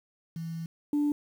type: tone pair in turn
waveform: sine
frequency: 164.5 / 293.1 Hz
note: E3 / D4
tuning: -3 / -3 cents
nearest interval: minor seventh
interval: 1000 cents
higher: second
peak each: -33 / -22 dBFS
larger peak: second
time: 0.36-0.66 / 0.93-1.12 s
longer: first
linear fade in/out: 2 ms
effects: tanh soft clip ceiling -21 dBFS + 9-bit